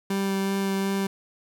30% pulse tone with vibrato, 195.2 Hz, G3, 7 cents flat, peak -21 dBFS, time 0.1-1.07 s, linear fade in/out 5 ms, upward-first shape sine, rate 2.7 Hz, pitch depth 9 cents each way, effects none

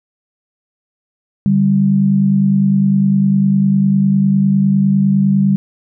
sine tone pair together, 146.11 / 196 Hz, D3 / G3, -9 / 0 cents, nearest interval perfect fourth, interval 509 cents, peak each -16 / -10 dBFS, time 1.46-5.56 s, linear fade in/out 0 ms, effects none

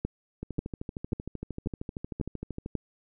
two click trains, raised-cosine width 3 ms, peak -22 / -16 dBFS, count 30 / 6, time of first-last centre 0.43-2.661 / 0.05-2.753 s, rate 13 / 1.85 Hz, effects none

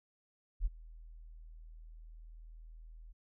sine tone with ADSR envelope, 40.22 Hz, E1, 42 cents flat, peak -26 dBFS, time 0.6-3.13 s, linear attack 56 ms, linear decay 25 ms, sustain -23 dB, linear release 18 ms, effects none

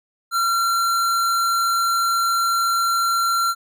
square tone, 1367 Hz, F6, 37 cents flat, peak -18 dBFS, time 0.31-3.55 s, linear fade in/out 50 ms, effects none

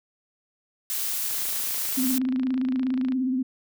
blue noise, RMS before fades -28 dBFS, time 0.9-2.18 s, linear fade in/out 0 ms
click train, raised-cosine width 0.3 ms, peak -24 dBFS, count 51, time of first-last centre 1.31-3.122 s, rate 27.6 Hz
sine tone with vibrato, 258 Hz, C4, 24 cents flat, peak -22 dBFS, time 1.97-3.43 s, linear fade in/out 10 ms, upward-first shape triangle, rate 17 Hz, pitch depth 72 cents each way
effects none

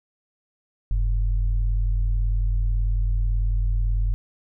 sine tone pair together, 45.5 / 103.7 Hz, F#1 / G#2, -28 / -2 cents, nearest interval octave + major second, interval 1426 cents, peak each -19 / -29 dBFS, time 0.91-4.14 s, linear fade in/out 0 ms, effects none

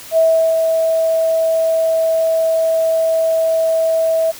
sine tone with ADSR envelope, 650 Hz, E5, 24 cents flat, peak -8 dBFS, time 0.11-4.32 s, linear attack 64 ms, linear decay 380 ms, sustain -4 dB, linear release 19 ms, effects white hiss -35 dBFS RMS until 4.39 s

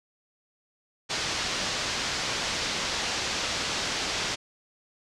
white low-pass noise, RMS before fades -30 dBFS, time 1.09-4.36 s, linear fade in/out 20 ms, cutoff 6000 Hz, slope 24 dB/octave, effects low-pass 10000 Hz 12 dB/octave

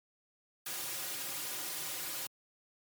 white noise with comb filter, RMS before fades -39 dBFS, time 0.66-2.27 s, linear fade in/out 5 ms, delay 4.5 ms, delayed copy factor -0.9, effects high-pass 150 Hz 12 dB/octave + MP3 96 kbps

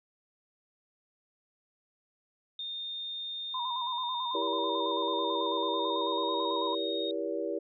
sine tone with pitch glide, 3645 to 3728 Hz, A#7 to A#7, -40 to -1 cents, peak -35 dBFS, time 2.59-7.11 s, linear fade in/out 2 ms, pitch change +39 cents, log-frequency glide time 5.67-6.34 s
sine tone with vibrato, 987.8 Hz, B5, in tune, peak -32 dBFS, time 3.54-6.75 s, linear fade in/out 5 ms, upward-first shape square, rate 9.1 Hz, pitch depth 56 cents each way
sine chord, E diminished seventh, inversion none, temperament just, 329.6 / 395.6 / 474.7 / 569.6 Hz, E4 / G4 / Bb4 / Db5, 0 / +16 / +31 / +47 cents, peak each -36 dBFS, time 4.34-7.59 s, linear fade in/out 10 ms
effects none

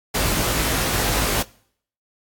pink noise with comb filter, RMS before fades -21 dBFS, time 0.14-1.43 s, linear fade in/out 10 ms, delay 19 ms, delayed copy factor +0.9, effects noise-tail reverb RT60 0.6 s tail -22 dB re dry + AAC 64 kbps

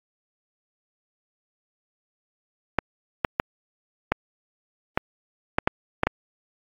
clicks, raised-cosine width 0.5 ms, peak -4 dBFS, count 9, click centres 2.787 / 3.248 / 3.399 / 4.12 / 4.975 / 5.585 / 5.675 / 6.034 / 6.07 s, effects AAC 32 kbps

